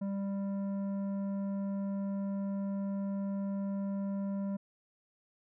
sine tone with tanh clipping, 197.5 Hz, G3, 13 cents sharp, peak -34 dBFS, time 0.01-4.57 s, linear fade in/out 10 ms, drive 10 dB, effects none

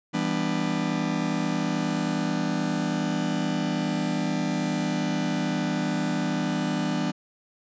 45% pulse chord, E minor seventh, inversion none, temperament just, 164.81 / 197.78 / 247.2 / 296.7 Hz, E3 / G3 / B3 / D4, 0 / +16 / +2 / +18 cents, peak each -30 dBFS, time 0.13-7.12 s, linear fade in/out 20 ms, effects resampled to 16000 Hz

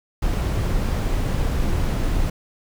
brown noise, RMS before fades -21 dBFS, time 0.22-2.3 s, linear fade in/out 5 ms, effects none

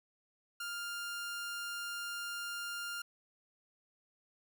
sawtooth tone, 1400 Hz, F6, 4 cents sharp, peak -35 dBFS, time 0.6-3.02 s, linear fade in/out 5 ms, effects none

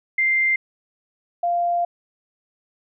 sine tone pair in turn, 2093 / 695.2 Hz, C7 / F5, 0 / -8 cents, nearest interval octave + perfect fifth, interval 1908 cents, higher first, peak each -16 / -18 dBFS, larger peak first, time 0.18-0.56 / 1.43-1.85 s, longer second, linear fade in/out 5 ms, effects none

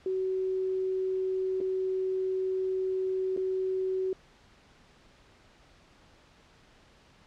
sine tone with dropouts, 376.3 Hz, F#4, 29 cents sharp, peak -27 dBFS, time 0.06-4.13 s, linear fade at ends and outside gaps 2 ms, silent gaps 1.604-1.611 / 3.365-3.374 s, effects pink hiss -59 dBFS RMS until 7.26 s + low-pass 5000 Hz 12 dB/octave

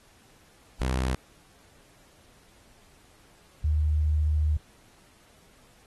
sawtooth / sine tone pair in turn, 64.1 / 76.23 Hz, C2 / D#2, -35 / -35 cents, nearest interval minor third, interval 300 cents, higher second, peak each -21 / -21 dBFS, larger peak neither, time 0.81-1.15 / 3.64-4.57 s, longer second, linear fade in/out 5 ms, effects pink hiss -59 dBFS RMS until 5.86 s + AAC 32 kbps

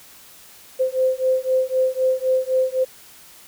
sine beating tone pair, 516 / 519.9 Hz, C5 / C5, -24 / -11 cents, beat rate 3.9 Hz, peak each -20 dBFS, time 0.79-2.85 s, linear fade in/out 20 ms, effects white hiss -46 dBFS RMS until 3.47 s

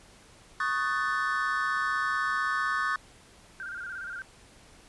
triangle chord, D# half-diminished seventh, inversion third, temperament equal with one note detuned, 1108.7 / 1244.5 / 1502.4 / 1760 Hz, C#6 / D#6 / F#6 / A6, 0 / 0 / +26 / 0 cents, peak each -30 dBFS, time 0.6-2.96 s, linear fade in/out 2 ms
sine tone with vibrato, 1484 Hz, F#6, 5 cents sharp, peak -35 dBFS, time 3.6-4.22 s, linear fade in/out 0 ms, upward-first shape square, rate 17 Hz, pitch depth 80 cents each way
effects pink hiss -55 dBFS RMS until 4.88 s + resampled to 24000 Hz

